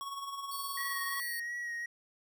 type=tone with tremolo; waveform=square; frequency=1108.7 Hz; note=C#6; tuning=in tune; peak=-37 dBFS; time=0.01-1.2 s; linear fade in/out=0 ms; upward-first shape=sine; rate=19 Hz; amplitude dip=50%
type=tone; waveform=5% pulse; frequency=4457 Hz; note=C#8; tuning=9 cents sharp; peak=-33 dBFS; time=0.51-1.4 s; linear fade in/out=5 ms
type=tone with vibrato; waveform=triangle; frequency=1900 Hz; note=A#6; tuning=33 cents sharp; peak=-34 dBFS; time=0.77-1.86 s; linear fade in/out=5 ms; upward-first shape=sine; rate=2.8 Hz; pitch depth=25 cents each way
effects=none